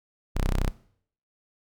sawtooth tone, 32 Hz, C1, 38 cents flat, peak -19 dBFS, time 0.35-0.71 s, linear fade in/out 20 ms, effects noise-tail reverb RT60 0.6 s tail -19 dB re dry

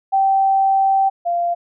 sine tone pair in turn, 777 / 692.2 Hz, G5 / F5, -16 / -16 cents, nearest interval major second, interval 200 cents, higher first, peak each -12 / -16 dBFS, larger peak first, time 0.12-1.1 / 1.25-1.55 s, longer first, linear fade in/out 20 ms, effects none

